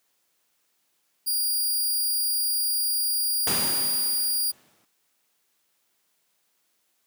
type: tone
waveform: 5% pulse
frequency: 4810 Hz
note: D8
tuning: 41 cents sharp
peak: -16 dBFS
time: 1.26-4.52 s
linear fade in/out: 20 ms
type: noise with exponential decay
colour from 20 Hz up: pink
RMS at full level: -26 dBFS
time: 3.47-4.85 s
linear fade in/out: 2 ms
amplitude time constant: 300 ms
effects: white hiss -71 dBFS RMS until 7.06 s + high-pass 150 Hz 12 dB/octave